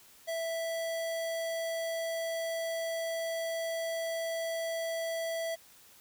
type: tone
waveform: square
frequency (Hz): 659.3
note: E5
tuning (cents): 0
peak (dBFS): -33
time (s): 0.27-5.56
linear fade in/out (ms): 20
effects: white hiss -58 dBFS RMS until 6 s